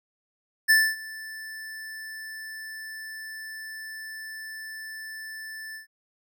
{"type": "tone with ADSR envelope", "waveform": "square", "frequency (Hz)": 1760, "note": "A6", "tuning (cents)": 0, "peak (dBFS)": -15, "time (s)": [0.68, 5.87], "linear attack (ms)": 24, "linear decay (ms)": 250, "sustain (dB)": -22, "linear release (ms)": 120, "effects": []}